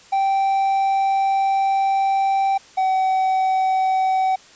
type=tone pair in turn; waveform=triangle; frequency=780 / 757.8 Hz; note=G5 / F#5; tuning=-9 / +41 cents; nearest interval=unison; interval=50 cents; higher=first; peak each=-14 dBFS; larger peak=neither; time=0.12-2.58 / 2.77-4.36 s; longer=first; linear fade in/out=10 ms; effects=white hiss -47 dBFS RMS until 4.55 s + resampled to 16000 Hz